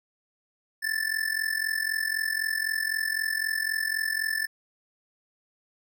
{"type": "tone with amplitude modulation", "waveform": "square", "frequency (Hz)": 1760, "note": "A6", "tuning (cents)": 0, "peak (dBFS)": -23, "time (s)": [0.82, 4.47], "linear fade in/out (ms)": 20, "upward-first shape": "sine", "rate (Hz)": 43.9, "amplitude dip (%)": 85, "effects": []}